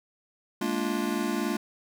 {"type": "chord", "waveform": "square", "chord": "Bb dominant seventh", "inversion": "third", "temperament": "just", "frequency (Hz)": [209.8, 233.1, 291.4, 349.6], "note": ["Ab3", "Bb3", "D4", "F4"], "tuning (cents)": [18, 0, -13, 2], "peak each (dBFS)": -33, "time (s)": [0.61, 1.57], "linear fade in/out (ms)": 5, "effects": []}